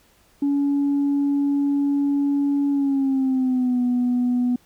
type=tone with pitch glide; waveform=sine; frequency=282.9 to 246.3 Hz; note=C#4 to B3; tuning=+35 to -5 cents; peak=-16 dBFS; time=0.42-4.56 s; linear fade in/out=5 ms; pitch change=-240 cents; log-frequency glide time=2.7-3.81 s; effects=tanh soft clip ceiling -15 dBFS + pink hiss -58 dBFS RMS until 4.65 s